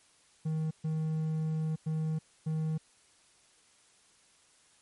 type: tone bursts at uneven times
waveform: triangle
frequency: 157.6 Hz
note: D#3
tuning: 23 cents sharp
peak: -27 dBFS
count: 4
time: 0.45-0.71 / 0.84-1.76 / 1.86-2.19 / 2.46-2.78 s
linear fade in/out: 10 ms
effects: white hiss -64 dBFS RMS until 4.81 s + MP3 48 kbps